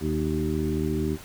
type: harmonic tone with a mistuned harmonic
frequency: 77.78 Hz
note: D#2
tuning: in tune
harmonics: 1 / 2 / 3 / 4 / 5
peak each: -30 / -30 / -30 / -30 / -30 dBFS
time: 0-1.18 s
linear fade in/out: 50 ms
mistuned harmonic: 5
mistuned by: -16 cents
effects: pink hiss -45 dBFS RMS until 1.24 s